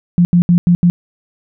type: tone bursts at uneven times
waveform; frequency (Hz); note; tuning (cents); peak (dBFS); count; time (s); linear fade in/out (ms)
sine; 174.61; F3; 0; -6; 5; 0.18-0.25 / 0.33-0.42 / 0.49-0.58 / 0.67-0.75 / 0.83-0.9; 0
effects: none